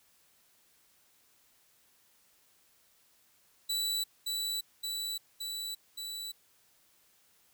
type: tone with echo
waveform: sawtooth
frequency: 3951 Hz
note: B7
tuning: in tune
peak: -27 dBFS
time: 3.69-4.04 s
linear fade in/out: 10 ms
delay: 570 ms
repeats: 4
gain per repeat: -2 dB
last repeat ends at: 6.32 s
effects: white hiss -67 dBFS RMS until 7.53 s